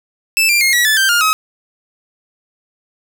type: tone with pitch steps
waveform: sawtooth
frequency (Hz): 2637 / 2377 / 2142 / 1930.4 / 1739.8 / 1568 / 1413.1 / 1273.6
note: E7 / D7 / C7 / B6 / A6 / G6 / F6 / D#6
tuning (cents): 0 / +20 / +40 / -40 / -20 / 0 / +20 / +40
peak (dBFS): -7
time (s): 0.37-1.33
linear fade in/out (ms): 0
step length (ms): 120
effects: none